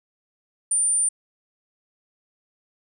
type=tone; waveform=sine; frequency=9170 Hz; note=D9; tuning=42 cents flat; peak=-18 dBFS; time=0.71-1.09 s; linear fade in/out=5 ms; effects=none